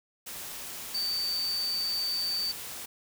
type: tone in noise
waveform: sine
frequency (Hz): 4587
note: D8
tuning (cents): -42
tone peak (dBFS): -28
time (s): 0.94-2.52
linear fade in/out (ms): 10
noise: white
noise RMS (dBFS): -40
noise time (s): 0.26-2.86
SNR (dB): +9
effects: none